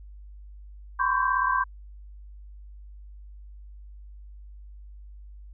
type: tone cluster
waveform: sine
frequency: 1007 / 1044 / 1123 / 1571 Hz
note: B5 / C6 / C#6 / G6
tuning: +33 / -4 / +22 / +3 cents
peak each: -27 dBFS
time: 0.99-1.64 s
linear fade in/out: 10 ms
effects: added 50 Hz sine -42 dBFS peak until 5.53 s